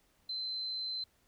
sine tone, 4078 Hz, C8, 45 cents flat, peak -35 dBFS, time 0.29-1.04 s, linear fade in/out 5 ms, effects pink hiss -71 dBFS RMS until 1.27 s

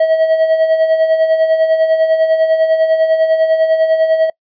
triangle tone with tremolo, 642 Hz, E5, 46 cents flat, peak -5 dBFS, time 0-4.3 s, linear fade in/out 5 ms, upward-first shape sine, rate 10 Hz, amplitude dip 55%, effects noise-tail reverb RT60 0.1 s tail -25 dB re dry + resampled to 11025 Hz

